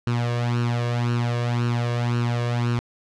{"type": "tone with flanger", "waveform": "sawtooth", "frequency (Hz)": 119.7, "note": "A#2", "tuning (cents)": 46, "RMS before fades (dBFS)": -23, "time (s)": [0.07, 2.79], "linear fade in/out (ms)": 0, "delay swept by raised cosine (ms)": [0.71, 1.81], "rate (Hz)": 1.9, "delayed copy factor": 0.7, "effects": ["low-pass 5000 Hz 12 dB/octave"]}